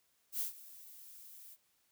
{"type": "noise with ADSR envelope", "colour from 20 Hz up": "violet", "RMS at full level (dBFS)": -35, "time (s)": [0.32, 1.57], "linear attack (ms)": 82, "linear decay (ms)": 120, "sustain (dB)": -19, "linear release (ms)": 44, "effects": ["white hiss -75 dBFS RMS until 1.91 s"]}